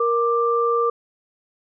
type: tone pair together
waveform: sine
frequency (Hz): 468.7 / 1181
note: A#4 / D6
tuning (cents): +9 / +9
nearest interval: octave + major third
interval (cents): 1600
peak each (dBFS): -19 / -20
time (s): 0-0.9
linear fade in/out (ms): 5
effects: none